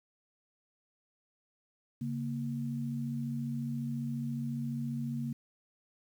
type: tone pair together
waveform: sine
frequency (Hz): 138.59 / 233.1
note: C#3 / A#3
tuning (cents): 0 / 0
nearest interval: major sixth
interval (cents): 900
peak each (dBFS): -36 / -35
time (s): 2.01-5.33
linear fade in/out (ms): 5
effects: 10-bit